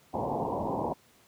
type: low-pass noise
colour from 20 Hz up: white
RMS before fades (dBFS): -31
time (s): 0.13-0.94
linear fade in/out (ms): 20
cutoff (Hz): 1000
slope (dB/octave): 96
effects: pink hiss -61 dBFS RMS until 1.27 s + high-pass 100 Hz 12 dB/octave